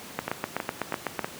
two click trains, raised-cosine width 0.5 ms, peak -11 / -13 dBFS, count 9 / 4, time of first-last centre 0.19-1.193 / 0.28-1.245 s, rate 7.98 / 3.11 Hz, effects pink hiss -42 dBFS RMS until 1.39 s + high-pass 150 Hz 12 dB/octave

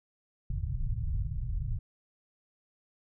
pink low-pass noise, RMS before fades -32 dBFS, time 0.5-1.79 s, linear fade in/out 5 ms, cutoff 140 Hz, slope 48 dB/octave, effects none

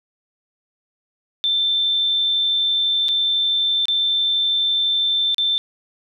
sine tone with dropouts, 3554 Hz, A7, 17 cents sharp, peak -16 dBFS, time 1.44-5.58 s, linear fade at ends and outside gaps 0 ms, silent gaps 3.084-3.089 / 3.855-3.883 / 5.345-5.382 s, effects none

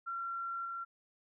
sine tone with level steps, 1367 Hz, F6, 37 cents flat, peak -36 / -38 dBFS, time 0.06-0.85 s, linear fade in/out 20 ms, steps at 0.65 s, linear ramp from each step 5 ms, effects none

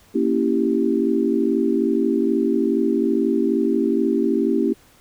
sine chord, A# diminished seventh, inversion none, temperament equal, 233.1 / 277.2 / 329.6 / 392 Hz, A#3 / C#4 / E4 / G4, 0 / 0 / 0 / 0 cents, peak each -22 dBFS, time 0.14-4.74 s, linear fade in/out 20 ms, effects pink hiss -53 dBFS RMS until 5 s

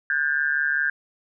sine tone with amplitude modulation, 1603 Hz, G6, 38 cents sharp, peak -16 dBFS, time 0.1-0.9 s, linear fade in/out 2 ms, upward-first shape sine, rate 145 Hz, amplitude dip 90%, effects none

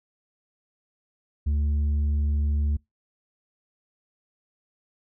triangle tone with tanh clipping, 73.42 Hz, D2, in tune, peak -22 dBFS, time 1.46-2.77 s, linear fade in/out 10 ms, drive 9 dB, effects noise-tail reverb RT60 0.2 s tail -26 dB re dry

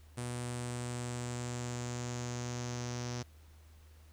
sawtooth tone with low-pass filter sweep, 121.9 Hz, B2, 22 cents flat, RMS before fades -39 dBFS, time 0.17-3.23 s, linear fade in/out 10 ms, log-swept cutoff 9100 to 5900 Hz, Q 4.9, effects added 77 Hz sine -55 dBFS peak until 4.12 s + pink hiss -66 dBFS RMS until 4.12 s

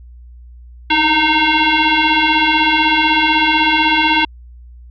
sine tone with frequency modulation, 913 Hz, A#5, 36 cents flat, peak -10 dBFS, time 0.9-4.25 s, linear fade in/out 5 ms, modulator 614 Hz, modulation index 4.1, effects added 60 Hz sine -35 dBFS peak until 4.9 s

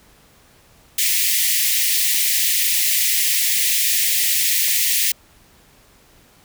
white high-pass noise, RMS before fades -18 dBFS, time 0.98-5.12 s, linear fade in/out 5 ms, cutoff 1800 Hz, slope 96 dB/octave, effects pink hiss -52 dBFS RMS until 6.44 s

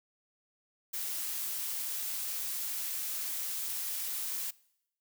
blue noise, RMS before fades -36 dBFS, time 0.93-4.51 s, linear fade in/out 10 ms, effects noise-tail reverb RT60 0.8 s tail -23 dB re dry

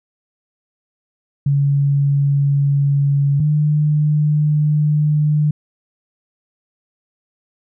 sine tone pair in turn, 141.1 / 150.27 Hz, C#3 / D3, +31 / +40 cents, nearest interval minor second, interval 109 cents, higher second, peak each -12 dBFS, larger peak neither, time 1.46-3.4 / 3.4-5.51 s, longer second, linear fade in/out 5 ms, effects none

